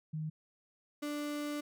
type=tone pair in turn; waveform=sine / 35% pulse; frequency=155.8 / 294.1 Hz; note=D#3 / D4; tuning=+3 / +3 cents; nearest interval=major seventh; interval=1100 cents; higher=second; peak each=-35 / -34 dBFS; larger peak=second; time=0.13-0.3 / 1.02-1.61 s; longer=second; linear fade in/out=10 ms; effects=none